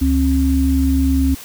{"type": "tone pair together", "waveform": "sine", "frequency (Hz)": [71, 267.5], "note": ["C#2", "C4"], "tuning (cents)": [42, 38], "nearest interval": "octave + major seventh", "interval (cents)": 2296, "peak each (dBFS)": -15, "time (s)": [0.01, 1.35], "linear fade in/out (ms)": 10, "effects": ["white hiss -36 dBFS RMS until 1.44 s"]}